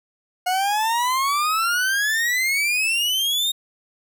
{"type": "exponential sweep", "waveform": "40% pulse", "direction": "up", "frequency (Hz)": [719, 3729], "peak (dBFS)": -18, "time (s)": [0.46, 3.52], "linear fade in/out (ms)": 10, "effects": []}